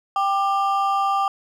triangle ring-modulated tone, 987.8 Hz, B5, in tune, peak -13 dBFS, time 0.16-1.28 s, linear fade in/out 2 ms, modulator 201 Hz, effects none

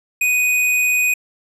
sine tone with hard clipping, 2489 Hz, D#7, in tune, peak -15 dBFS, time 0.21-1.14 s, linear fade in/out 5 ms, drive 18 dB, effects resampled to 32000 Hz

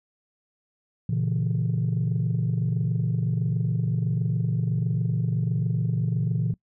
sine chord, A# diminished, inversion none, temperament equal with one note detuned, 117.15 / 138.59 / 164.81 Hz, A#2 / C#3 / E3, +9 / 0 / 0 cents, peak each -24 / -27 / -25 dBFS, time 1.09-6.54 s, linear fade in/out 5 ms, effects noise-tail reverb RT60 0.1 s tail -23 dB re dry + tanh soft clip ceiling -17 dBFS

